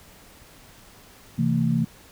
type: chord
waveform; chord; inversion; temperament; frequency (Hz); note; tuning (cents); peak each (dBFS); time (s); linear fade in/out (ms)
sine; A minor; first; equal with one note detuned; 130.81 / 164.81 / 225.8; C3 / E3 / A3; 0 / 0 / +45; -25 / -23 / -23; 1.38-1.85; 10
effects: pink hiss -50 dBFS RMS until 2.11 s